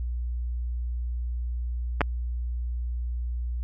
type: clicks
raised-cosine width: 0.5 ms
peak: -7 dBFS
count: 2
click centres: 2.008 / 2.015 s
effects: added 60 Hz sine -27 dBFS peak until 3.63 s